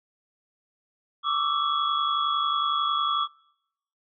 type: tone cluster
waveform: sine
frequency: 1124 / 1175 / 1323 / 3356 Hz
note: C#6 / D6 / E6 / G#7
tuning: +24 / +1 / +6 / +17 cents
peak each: -32 / -25 / -29 / -29 dBFS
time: 1.23-3.28 s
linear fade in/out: 50 ms
effects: noise-tail reverb RT60 0.8 s tail -25 dB re dry